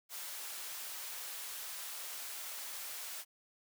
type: high-pass noise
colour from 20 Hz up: white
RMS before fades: -44 dBFS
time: 0.09-3.25 s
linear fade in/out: 50 ms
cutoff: 630 Hz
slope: 12 dB/octave
effects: none